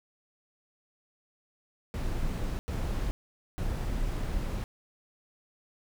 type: noise bursts at uneven times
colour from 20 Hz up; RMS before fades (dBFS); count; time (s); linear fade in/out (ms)
brown; -31; 3; 1.94-2.59 / 2.68-3.11 / 3.58-4.64; 0
effects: none